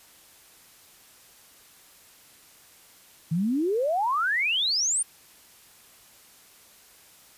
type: exponential sweep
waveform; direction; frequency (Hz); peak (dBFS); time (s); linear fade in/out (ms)
sine; up; 153.4 to 9397; -22; 3.31-5.03; 10
effects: white hiss -54 dBFS RMS until 7.37 s + resampled to 32000 Hz